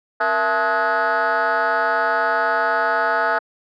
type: tone with frequency modulation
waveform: sine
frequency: 1068 Hz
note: C6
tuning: 35 cents sharp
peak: -14 dBFS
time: 0.2-3.39 s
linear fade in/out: 10 ms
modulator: 200 Hz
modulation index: 2.7
effects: tanh soft clip ceiling -14 dBFS + high-pass 300 Hz 12 dB/octave